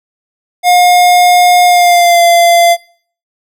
square tone with pitch glide, 714 to 687.7 Hz, F5 to F5, +38 to -27 cents, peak -5 dBFS, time 0.63-2.77 s, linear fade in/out 50 ms, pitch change -65 cents, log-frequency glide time 1.65-2.22 s, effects noise-tail reverb RT60 0.5 s tail -22 dB re dry

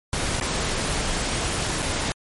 pink noise with dropouts, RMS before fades -25 dBFS, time 0.13-2.12 s, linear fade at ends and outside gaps 0 ms, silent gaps 0.4-0.411 / 1.821-1.826 s, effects MP3 48 kbps

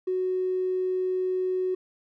triangle tone, 370 Hz, F#4, in tune, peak -20 dBFS, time 0.07-1.75 s, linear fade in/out 10 ms, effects tanh soft clip ceiling -22 dBFS

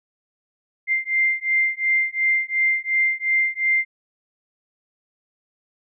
sine beating tone pair, 2093 / 2095.8 Hz, C7 / C7, 0 / +2 cents, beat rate 2.8 Hz, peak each -21 dBFS, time 0.87-3.85 s, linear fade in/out 50 ms, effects none

